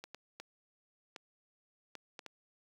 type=clicks; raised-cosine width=0.2 ms; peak=-28 dBFS; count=7; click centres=0.04 / 0.146 / 0.4 / 1.162 / 1.953 / 2.192 / 2.263 s; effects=high-pass 100 Hz 12 dB/octave + 9-bit